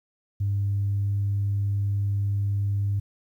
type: tone with pitch glide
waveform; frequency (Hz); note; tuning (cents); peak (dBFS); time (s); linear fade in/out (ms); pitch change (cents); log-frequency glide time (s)
sine; 100 to 100.58; G2 to G2; +35 to +45; -21; 0.4-3; 10; +10; 0.64-1.15
effects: tanh soft clip ceiling -18 dBFS + 10-bit